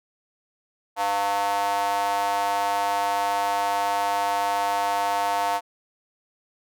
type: tone with high-pass filter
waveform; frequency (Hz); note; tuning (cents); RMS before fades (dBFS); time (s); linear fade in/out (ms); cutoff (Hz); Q
square; 100.4; G2; +42; -24; 0.96-5.61; 50; 800; 9.9
effects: none